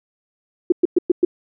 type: tone bursts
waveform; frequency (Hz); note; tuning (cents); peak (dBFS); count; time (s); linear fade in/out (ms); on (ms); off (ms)
sine; 352.7; F4; +17; -9; 5; 0.7-1.25; 5; 22; 110
effects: none